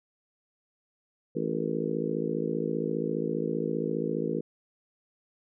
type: harmonic tone with a mistuned harmonic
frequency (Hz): 55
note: A1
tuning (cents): 0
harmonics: 3 / 4 / 5 / 6 / 7 / 8 / 9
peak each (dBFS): -35 / -35 / -35 / -35 / -35 / -35 / -35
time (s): 1.35-4.41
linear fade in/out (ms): 10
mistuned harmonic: 9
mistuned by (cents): -57
effects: none